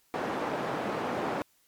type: band-pass noise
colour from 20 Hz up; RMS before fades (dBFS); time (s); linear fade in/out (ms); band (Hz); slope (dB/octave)
white; -32; 0.14-1.42; 0; 190 to 870; 12
effects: white hiss -67 dBFS RMS until 1.67 s + MP3 96 kbps